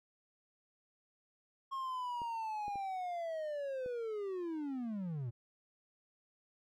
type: linear sweep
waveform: triangle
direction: down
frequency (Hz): 1084 to 111.1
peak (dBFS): -35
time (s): 1.71-5.31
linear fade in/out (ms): 20
type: clicks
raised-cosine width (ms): 2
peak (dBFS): -37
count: 4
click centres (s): 2.218 / 2.681 / 2.757 / 3.861
effects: none